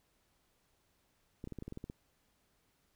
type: clicks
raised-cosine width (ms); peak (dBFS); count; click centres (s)
3; -30; 10; 1.441 / 1.474 / 1.523 / 1.587 / 1.624 / 1.68 / 1.724 / 1.774 / 1.841 / 1.899
effects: pink hiss -75 dBFS RMS until 2.95 s